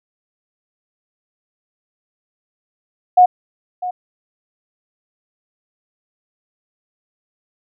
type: tone with echo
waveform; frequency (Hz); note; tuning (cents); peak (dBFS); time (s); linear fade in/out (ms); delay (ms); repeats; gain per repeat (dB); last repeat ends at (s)
sine; 726; F#5; -33; -5; 3.17-3.26; 10; 650; 1; -15; 3.91
effects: none